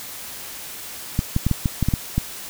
clicks, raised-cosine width 5 ms, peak -6 dBFS, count 9, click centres 1.191 / 1.364 / 1.466 / 1.513 / 1.658 / 1.827 / 1.886 / 1.938 / 2.18 s, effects white hiss -35 dBFS RMS until 2.49 s

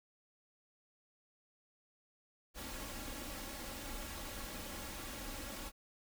pink noise with comb filter, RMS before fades -45 dBFS, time 2.54-5.72 s, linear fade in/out 50 ms, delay 3.6 ms, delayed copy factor +0.6, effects none

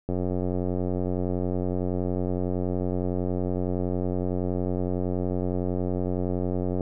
click train, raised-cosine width 2 ms, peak -15 dBFS, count 611, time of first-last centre 0.09-6.808 s, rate 90.8 Hz, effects none

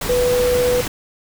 sine tone in noise, 493.9 Hz, B4, in tune, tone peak -14 dBFS, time 0.09-0.81 s, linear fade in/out 5 ms, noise pink, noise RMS -24 dBFS, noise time 0.01-0.88 s, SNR +7 dB, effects none

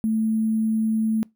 sine tone with sample-and-hold, 220 Hz, A3, in tune, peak -19 dBFS, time 0.04-1.23 s, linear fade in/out 0 ms, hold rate 11025 Hz, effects noise-tail reverb RT60 0.2 s tail -25 dB re dry

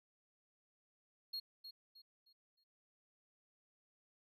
triangle tone with echo, 4287 Hz, C8, 41 cents sharp, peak -39 dBFS, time 1.33-1.4 s, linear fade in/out 10 ms, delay 310 ms, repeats 4, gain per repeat -9 dB, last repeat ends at 2.64 s, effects none

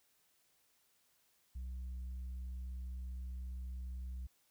sine tone, 63 Hz, B1, 35 cents sharp, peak -38 dBFS, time 1.55-4.27 s, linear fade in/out 10 ms, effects tanh soft clip ceiling -40 dBFS + white hiss -74 dBFS RMS until 4.5 s

